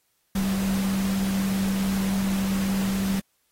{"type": "tone in noise", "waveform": "sine", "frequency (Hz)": 193.8, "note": "G3", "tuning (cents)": -20, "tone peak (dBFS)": -22, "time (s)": [0.35, 3.2], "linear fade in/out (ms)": 5, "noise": "pink", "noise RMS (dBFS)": -34, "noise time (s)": [0.35, 3.2], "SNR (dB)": 9, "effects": ["white hiss -70 dBFS RMS until 3.51 s", "AAC 48 kbps"]}